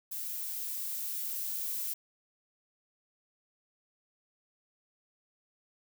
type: noise with level ramp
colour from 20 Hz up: violet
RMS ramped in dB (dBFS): -38 to -35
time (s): 0.11-1.94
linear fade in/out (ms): 10
effects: none